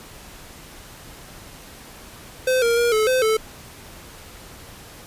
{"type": "tone with pitch steps", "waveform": "square", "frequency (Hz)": [514, 467.2, 474.4, 432.9, 514, 438.3], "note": ["C5", "A#4", "A#4", "A4", "C5", "A4"], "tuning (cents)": [-31, 4, 30, -28, -31, -7], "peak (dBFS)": -17, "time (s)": [2.47, 3.37], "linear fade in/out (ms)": 5, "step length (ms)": 150, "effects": ["pink hiss -42 dBFS RMS until 5.06 s", "resampled to 32000 Hz"]}